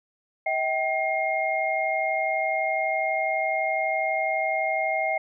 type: tone cluster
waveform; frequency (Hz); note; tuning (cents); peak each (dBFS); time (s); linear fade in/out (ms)
sine; 640 / 772 / 2133; D#5 / G5 / C7; +49 / -27 / +33; -27; 0.46-5.18; 5
effects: none